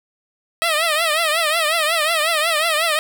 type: tone with vibrato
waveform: 10% pulse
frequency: 638 Hz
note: D#5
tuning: 43 cents sharp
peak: -8 dBFS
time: 0.62-2.99 s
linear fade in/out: 0 ms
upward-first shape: triangle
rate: 5.5 Hz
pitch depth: 140 cents each way
effects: none